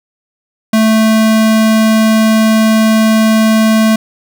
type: tone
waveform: square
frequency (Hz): 220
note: A3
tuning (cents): 0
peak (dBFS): -7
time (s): 0.73-3.96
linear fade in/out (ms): 5
effects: none